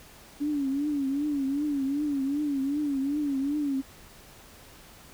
sine tone with vibrato, 283.3 Hz, C#4, 38 cents sharp, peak -25 dBFS, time 0.4-3.82 s, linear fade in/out 20 ms, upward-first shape triangle, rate 2.6 Hz, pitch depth 120 cents each way, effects pink hiss -51 dBFS RMS until 5.13 s

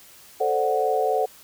sine chord, D dominant seventh, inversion second, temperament equal, 440 / 523.3 / 587.3 / 740 Hz, A4 / C5 / D5 / F#5, 0 / 0 / 0 / 0 cents, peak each -24 / -26 / -29 / -23 dBFS, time 0.4-1.26 s, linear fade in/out 10 ms, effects white hiss -49 dBFS RMS until 1.43 s

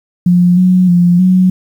sine tone with pitch steps, 177.2 / 183.1 / 175.3 / 184.5 Hz, F3 / F#3 / F3 / F#3, +25 / -18 / +7 / -5 cents, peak -5 dBFS, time 0.26-1.5 s, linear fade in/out 5 ms, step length 310 ms, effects 7-bit

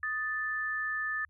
sine tone pair together, 1244.5 / 1758.8 Hz, D#6 / A6, 0 / -1 cents, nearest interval tritone, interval 599 cents, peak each -38 / -31 dBFS, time 0.03-1.25 s, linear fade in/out 2 ms, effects added 78 Hz sine -63 dBFS peak until 1.29 s

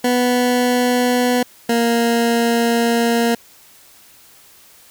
20% pulse tone pair in turn, 246.9 / 233.6 Hz, B3 / A#3, 0 / +4 cents, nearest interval minor second, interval 96 cents, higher first, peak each -9 dBFS, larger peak neither, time 0.04-1.43 / 1.69-3.35 s, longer second, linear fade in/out 5 ms, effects white hiss -47 dBFS RMS until 4.9 s

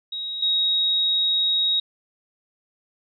sine tone pair in turn, 3800 / 3784 Hz, A#7 / A#7, +33 / +25 cents, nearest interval unison, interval 8 cents, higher first, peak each -27 / -18 dBFS, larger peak second, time 0.12-0.42 / 0.42-1.8 s, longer second, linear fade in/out 5 ms, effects none

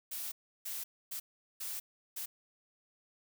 blue noise bursts at uneven times, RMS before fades -40 dBFS, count 5, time 0.11-0.32 / 0.65-0.84 / 1.11-1.2 / 1.6-1.8 / 2.16-2.26 s, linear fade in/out 10 ms, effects none

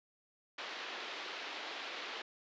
white band-pass noise, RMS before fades -44 dBFS, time 0.58-2.22 s, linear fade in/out 5 ms, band 310 to 3800 Hz, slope 24 dB/octave, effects resampled to 16000 Hz

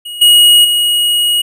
square tone with level steps, 2894 Hz, F#7, 39 cents flat, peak -23 / -4 / -10 dBFS, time 0.05-1.42 s, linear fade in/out 10 ms, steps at 0.21 / 0.64 s, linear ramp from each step 10 ms, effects none

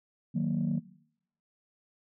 sine chord, D# minor, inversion none, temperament equal, 155.56 / 185 / 233.1 Hz, D#3 / F#3 / A#3, 0 / 0 / 0 cents, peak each -30 dBFS, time 0.34-0.8 s, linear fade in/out 20 ms, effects noise-tail reverb RT60 0.7 s tail -20 dB re dry + tanh soft clip ceiling -21 dBFS

